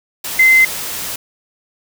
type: tone in noise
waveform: sine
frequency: 2066 Hz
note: C7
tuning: 22 cents flat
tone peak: -6 dBFS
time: 0.39-0.65 s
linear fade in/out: 5 ms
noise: white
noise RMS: -24 dBFS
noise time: 0.24-1.16 s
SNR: +15 dB
effects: none